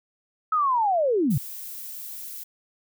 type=linear sweep; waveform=sine; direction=down; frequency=1300 to 110 Hz; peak=-19 dBFS; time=0.52-1.38 s; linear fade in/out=5 ms
type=noise; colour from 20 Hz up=violet; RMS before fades=-37 dBFS; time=1.3-2.44 s; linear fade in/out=10 ms
effects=none